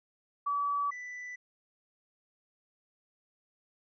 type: tone pair in turn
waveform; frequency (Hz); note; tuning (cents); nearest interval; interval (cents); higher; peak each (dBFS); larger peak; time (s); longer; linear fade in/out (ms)
sine / triangle; 1146 / 1983.1; D6 / B6; -43 / +7; major sixth; 950; second; -28 / -38; first; 0.46-0.91 / 0.91-1.36; neither; 10
effects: resampled to 16000 Hz